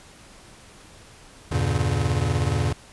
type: chord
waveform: square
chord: E diminished seventh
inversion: none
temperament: just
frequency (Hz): 82.41 / 98.89 / 118.67 / 142.4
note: E2 / G2 / Bb2 / Db3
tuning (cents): 0 / +16 / +31 / +47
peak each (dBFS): -27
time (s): 1.51-2.73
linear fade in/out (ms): 10
effects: pink hiss -48 dBFS RMS until 2.92 s + resampled to 24000 Hz